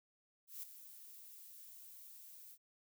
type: noise with ADSR envelope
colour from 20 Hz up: violet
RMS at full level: -45 dBFS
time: 0.47-2.58 s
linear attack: 160 ms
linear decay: 7 ms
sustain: -11 dB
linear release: 58 ms
effects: none